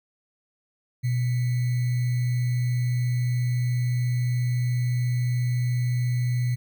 sine tone with sample-and-hold, 123 Hz, B2, 7 cents flat, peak -21 dBFS, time 1.03-6.56 s, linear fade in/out 20 ms, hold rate 2100 Hz, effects none

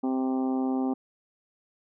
harmonic tone, 130.81 Hz, C3, in tune, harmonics 2 / 3 / 4 / 5 / 6 / 7 / 8 / 9, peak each -25 / -35 / -40 / -43 / -36 / -46 / -48 / -48 dBFS, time 0.03-0.94 s, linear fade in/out 10 ms, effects none

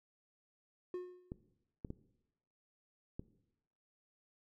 triangle tone with exponential decay, 361 Hz, F#4, 43 cents flat, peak -34 dBFS, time 0.94-1.33 s, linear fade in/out 2 ms, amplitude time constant 84 ms
clicks, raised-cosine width 3 ms, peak -29 dBFS, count 4, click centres 1.319 / 1.848 / 1.904 / 3.195 s
effects noise-tail reverb RT60 0.9 s tail -18 dB re dry

